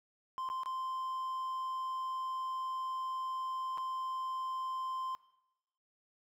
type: tone with dropouts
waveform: triangle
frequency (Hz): 1042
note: C6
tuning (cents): -7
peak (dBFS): -34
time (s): 0.38-5.15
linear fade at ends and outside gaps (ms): 0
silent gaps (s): 0.489-0.5 / 0.634-0.659 / 3.775-3.781
effects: noise-tail reverb RT60 0.9 s tail -19 dB re dry